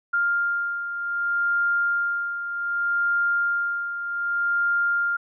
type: beating tone pair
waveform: sine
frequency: 1400 / 1400.65 Hz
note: F6 / F6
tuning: +4 / +5 cents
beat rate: 0.65 Hz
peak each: -22 / -29 dBFS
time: 0.13-5.17 s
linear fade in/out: 10 ms
effects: none